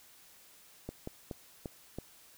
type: clicks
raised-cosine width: 2 ms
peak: -25 dBFS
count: 5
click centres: 0.89 / 1.074 / 1.312 / 1.658 / 1.986 s
effects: white hiss -59 dBFS RMS until 2.37 s